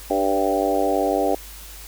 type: harmonic tone with a mistuned harmonic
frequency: 98 Hz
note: G2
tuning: in tune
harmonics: 3 / 4 / 5 / 6 / 7 / 8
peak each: -25 / -25 / -25 / -25 / -25 / -25 dBFS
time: 0.1-1.35 s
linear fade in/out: 5 ms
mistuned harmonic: 6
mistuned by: -17 cents
effects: added 50 Hz sine -40 dBFS peak until 1.87 s + white hiss -41 dBFS RMS until 1.87 s